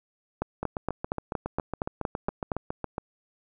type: two click trains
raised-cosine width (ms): 1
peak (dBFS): -16 / -13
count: 18 / 10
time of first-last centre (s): 0.63-2.981 / 0.42-2.518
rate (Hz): 7.23 / 4.29
effects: none